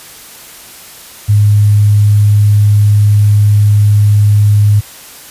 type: tone with sample-and-hold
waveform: sine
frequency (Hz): 103.83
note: G#2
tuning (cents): 0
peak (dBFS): -4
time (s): 1.28-4.81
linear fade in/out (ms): 20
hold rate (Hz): 11025
effects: white hiss -33 dBFS RMS until 5.3 s + resampled to 32000 Hz